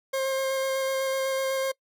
40% pulse tone with vibrato, 533 Hz, C5, 32 cents sharp, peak -24 dBFS, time 0.13-1.72 s, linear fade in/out 10 ms, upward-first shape square, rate 8 Hz, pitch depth 9 cents each way, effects noise-tail reverb RT60 0.1 s tail -24 dB re dry

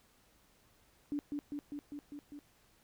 sine tone with echo, 290.5 Hz, D4, 19 cents flat, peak -33 dBFS, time 1.12-1.19 s, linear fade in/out 0 ms, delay 200 ms, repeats 6, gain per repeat -2 dB, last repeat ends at 2.39 s, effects pink hiss -68 dBFS RMS until 2.83 s

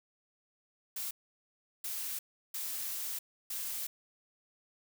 blue noise bursts at uneven times, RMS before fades -38 dBFS, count 4, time 0.96-1.11 / 1.84-2.19 / 2.54-3.19 / 3.5-3.87 s, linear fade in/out 5 ms, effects none

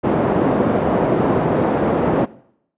pink band-pass noise, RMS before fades -17 dBFS, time 0.03-2.26 s, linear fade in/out 20 ms, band 200 to 700 Hz, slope 12 dB/octave, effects noise-tail reverb RT60 0.7 s tail -20 dB re dry + resampled to 8000 Hz

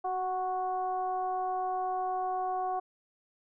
sine tone with frequency modulation, 740 Hz, F#5, in tune, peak -29 dBFS, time 0.04-2.8 s, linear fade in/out 10 ms, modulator 367 Hz, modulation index 0.68, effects none

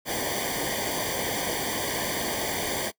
pink noise with comb filter, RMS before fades -29 dBFS, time 0.05-2.92 s, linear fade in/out 50 ms, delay 0.75 ms, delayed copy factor -1, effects noise-tail reverb RT60 0.1 s tail -22 dB re dry

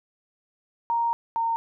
sine tone pair in turn, 932.3 / 916.8 Hz, A#5 / A#5, 0 / -29 cents, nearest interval unison, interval 29 cents, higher first, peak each -21 / -22 dBFS, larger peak first, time 0.9-1.13 / 1.36-1.56 s, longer first, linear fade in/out 0 ms, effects none

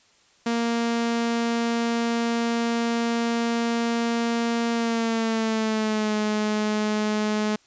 sawtooth tone with pitch glide, 233.1 to 212.5 Hz, A#3 to G#3, 0 to +40 cents, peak -18 dBFS, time 0.46-7.56 s, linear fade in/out 5 ms, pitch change -160 cents, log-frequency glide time 4.72-6.15 s, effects white hiss -59 dBFS RMS until 7.66 s + resampled to 16000 Hz

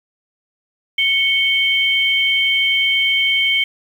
sine tone pair together, 2217 / 3128 Hz, C#7 / G7, 0 / -4 cents, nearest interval tritone, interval 596 cents, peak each -16 dBFS, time 0.98-3.64 s, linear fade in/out 5 ms, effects 7-bit

